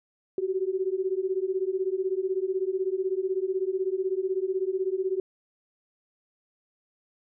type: beating tone pair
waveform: sine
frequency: 370 / 386 Hz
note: F#4 / G4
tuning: 0 / -27 cents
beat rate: 16 Hz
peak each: -28 dBFS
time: 0.38-5.2 s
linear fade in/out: 2 ms
effects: none